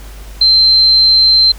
sine tone, 4118 Hz, C8, 28 cents flat, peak -5 dBFS, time 0.41-1.52 s, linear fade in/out 5 ms, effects added 50 Hz sine -28 dBFS peak until 1.58 s + pink hiss -38 dBFS RMS until 1.58 s

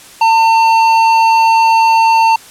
triangle tone with hard clipping, 902 Hz, A5, 43 cents sharp, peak -8 dBFS, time 0.21-2.36 s, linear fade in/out 5 ms, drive 13 dB, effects white hiss -37 dBFS RMS until 2.5 s + low-pass 11000 Hz 12 dB/octave

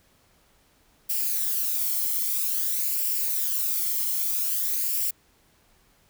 violet noise with flanger, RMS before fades -26 dBFS, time 1.09-5.11 s, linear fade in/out 10 ms, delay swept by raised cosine 0.39 to 0.96 ms, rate 0.51 Hz, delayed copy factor +0.5, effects pink hiss -62 dBFS RMS until 6.09 s

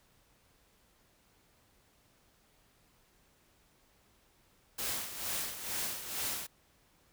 white noise with tremolo, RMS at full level -35 dBFS, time 4.78-6.47 s, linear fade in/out 10 ms, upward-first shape sine, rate 2.2 Hz, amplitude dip 65%, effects pink hiss -68 dBFS RMS until 7.12 s

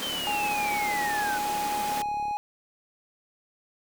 pink high-pass noise, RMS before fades -35 dBFS, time 0-2.02 s, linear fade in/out 0 ms, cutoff 200 Hz, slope 24 dB/octave
sine linear sweep, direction down, 3145 to 1480 Hz, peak -30 dBFS, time 0.02-1.38 s, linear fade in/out 5 ms
click train, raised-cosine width 2 ms, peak -33 dBFS, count 81, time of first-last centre 0.07-2.311 s, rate 35.7 Hz
triangle tone, 830.6 Hz, G#5, in tune, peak -25 dBFS, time 0.27-2.37 s, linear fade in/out 0 ms
effects none

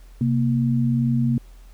sine tone pair together, 131.1 / 233.6 Hz, C3 / A#3, +4 / +4 cents, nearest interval minor seventh, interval 1000 cents, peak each -20 dBFS, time 0.21-1.38 s, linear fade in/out 2 ms, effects added 42 Hz sine -42 dBFS peak until 1.73 s + pink hiss -57 dBFS RMS until 1.73 s

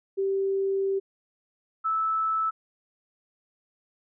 sine tone pair in turn, 389.6 / 1310.5 Hz, G4 / E6, -11 / -11 cents, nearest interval octave + major sixth, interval 2100 cents, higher second, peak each -23 dBFS, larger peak neither, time 0.17-1 / 1.84-2.51 s, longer first, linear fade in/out 20 ms, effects none

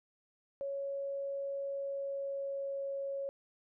sine tone with pitch glide, 555 to 551.8 Hz, C#5 to C#5, +2 to -8 cents, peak -35 dBFS, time 0.61-3.29 s, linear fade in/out 0 ms, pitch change -10 cents, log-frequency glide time 1.63-2.84 s, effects none

